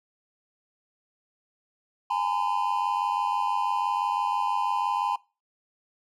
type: tone cluster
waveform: triangle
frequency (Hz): 827 / 913 / 1012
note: G#5 / A#5 / B5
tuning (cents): -8 / -36 / +42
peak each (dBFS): -27 / -27 / -26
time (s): 2.1-5.16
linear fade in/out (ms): 5
effects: noise-tail reverb RT60 0.3 s tail -22 dB re dry